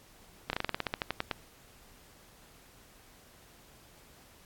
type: slowing click train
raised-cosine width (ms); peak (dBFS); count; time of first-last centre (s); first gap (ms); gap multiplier
0.3; -14; 14; 0.5-1.313; 31; 1.11
effects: pink hiss -58 dBFS RMS until 4.45 s + AAC 64 kbps